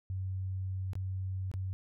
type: tone with dropouts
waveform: sine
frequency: 94.4 Hz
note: F#2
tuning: 35 cents sharp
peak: -33 dBFS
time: 0.1-1.73 s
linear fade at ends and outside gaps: 0 ms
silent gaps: 0.933-0.954 / 1.515-1.539 s
effects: none